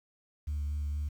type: tone with vibrato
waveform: sine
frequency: 73.42 Hz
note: D2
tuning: in tune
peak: -29 dBFS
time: 0.47-1.09 s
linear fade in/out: 10 ms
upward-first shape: sine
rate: 4.3 Hz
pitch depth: 19 cents each way
effects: tanh soft clip ceiling -28 dBFS + 10-bit